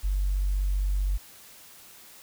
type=tone; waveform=sine; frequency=47.79 Hz; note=G1; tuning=43 cents flat; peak=-22 dBFS; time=0.03-1.18 s; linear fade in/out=20 ms; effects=tanh soft clip ceiling -18 dBFS + white hiss -50 dBFS RMS until 2.22 s